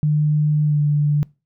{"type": "tone with pitch glide", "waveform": "sine", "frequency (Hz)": [150.6, 147.42], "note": ["D3", "D3"], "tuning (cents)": [44, 7], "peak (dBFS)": -14, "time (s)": [0.03, 1.23], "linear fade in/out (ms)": 0, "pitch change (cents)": -37, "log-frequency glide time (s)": [0.63, 0.8], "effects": ["noise-tail reverb RT60 0.3 s tail -24 dB re dry"]}